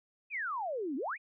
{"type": "exponential two-way sweep", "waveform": "sine", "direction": "down then up", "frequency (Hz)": [2600, 250.6, 2600], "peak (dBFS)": -33, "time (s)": [0.3, 1.18], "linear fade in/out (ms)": 50, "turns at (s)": 0.96, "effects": []}